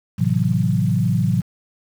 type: chord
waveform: sine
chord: F# half-diminished seventh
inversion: first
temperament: equal with one note detuned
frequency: 110 / 130.81 / 163.58 / 185 Hz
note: A2 / C3 / E3 / F#3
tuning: 0 / 0 / -13 / 0 cents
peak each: -21 dBFS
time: 0.18-1.42 s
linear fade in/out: 20 ms
effects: 7-bit

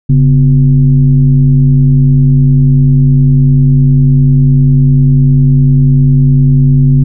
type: tone with frequency modulation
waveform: sine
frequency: 138.59 Hz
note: C#3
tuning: in tune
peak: -3 dBFS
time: 0.09-7.04 s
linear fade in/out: 10 ms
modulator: 110 Hz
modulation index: 0.62
effects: none

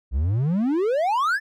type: exponential sweep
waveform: triangle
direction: up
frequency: 59 to 1800 Hz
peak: -17 dBFS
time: 0.11-1.4 s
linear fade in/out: 50 ms
effects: none

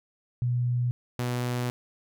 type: tone pair in turn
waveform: sine / sawtooth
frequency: 122.4 / 122.93 Hz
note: B2 / B2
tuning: -15 / -8 cents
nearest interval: unison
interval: 7 cents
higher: second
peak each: -23 dBFS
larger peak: neither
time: 0.42-0.91 / 1.19-1.7 s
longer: second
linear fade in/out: 0 ms
effects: none

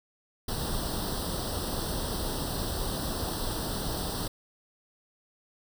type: noise with comb filter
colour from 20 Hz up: pink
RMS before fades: -32 dBFS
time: 0.48-4.28 s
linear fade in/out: 5 ms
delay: 0.22 ms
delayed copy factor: +0.9
effects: none

